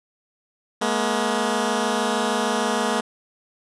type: tone pair together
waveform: 10% pulse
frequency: 212.4 / 238.9 Hz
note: G#3 / A#3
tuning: +39 / +43 cents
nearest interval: major second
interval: 204 cents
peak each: -15 dBFS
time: 0.81-3.01 s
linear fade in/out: 10 ms
effects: resampled to 24000 Hz